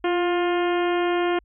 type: harmonic tone with a mistuned harmonic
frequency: 353.6 Hz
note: F4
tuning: 22 cents sharp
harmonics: 1 / 2 / 3 / 4 / 5 / 6 / 7 / 8 / 9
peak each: -21 / -27 / -31 / -33 / -35 / -37 / -38 / -39 / -40 dBFS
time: 0.04-1.39 s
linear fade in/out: 5 ms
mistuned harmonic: 1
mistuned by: -29 cents
effects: added 50 Hz sine -55 dBFS peak until 1.44 s